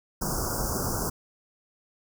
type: band-stop noise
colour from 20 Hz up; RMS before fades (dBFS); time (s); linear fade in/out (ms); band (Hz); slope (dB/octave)
pink; -29; 0.21-1.1; 10; 1500 to 4900; 96
effects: none